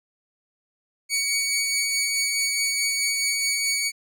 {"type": "tone with tremolo", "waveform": "15% pulse", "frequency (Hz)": 2248, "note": "C#7", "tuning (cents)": 24, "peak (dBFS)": -14, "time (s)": [1.09, 3.92], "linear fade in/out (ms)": 50, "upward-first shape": "sine", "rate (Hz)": 4.7, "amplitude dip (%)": 25, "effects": []}